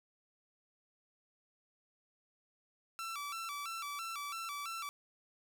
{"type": "tone with vibrato", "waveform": "sawtooth", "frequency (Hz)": 1244.5, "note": "D#6", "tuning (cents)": 0, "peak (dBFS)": -36, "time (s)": [2.99, 4.89], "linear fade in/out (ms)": 0, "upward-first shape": "square", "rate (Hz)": 3, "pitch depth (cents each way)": 130, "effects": []}